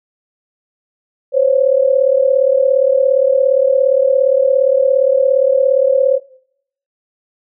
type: tone pair together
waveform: sine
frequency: 517.1 / 554.4 Hz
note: C5 / C#5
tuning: -20 / 0 cents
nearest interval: minor second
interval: 120 cents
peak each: -12 dBFS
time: 1.32-6.2 s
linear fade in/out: 50 ms
effects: noise-tail reverb RT60 0.7 s tail -20 dB re dry